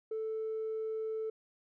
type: tone with tanh clipping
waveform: triangle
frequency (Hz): 440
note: A4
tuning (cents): 0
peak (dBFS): -34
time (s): 0.11-1.3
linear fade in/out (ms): 5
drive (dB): 5
effects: none